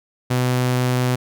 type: tone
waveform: sawtooth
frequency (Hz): 125.7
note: B2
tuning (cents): +31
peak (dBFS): -13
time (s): 0.3-1.16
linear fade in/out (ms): 10
effects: none